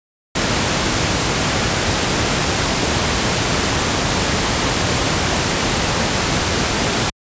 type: noise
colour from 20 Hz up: pink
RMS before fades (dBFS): -17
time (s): 0.35-7.1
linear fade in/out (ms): 5
effects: high-pass 60 Hz 12 dB/octave + resampled to 16000 Hz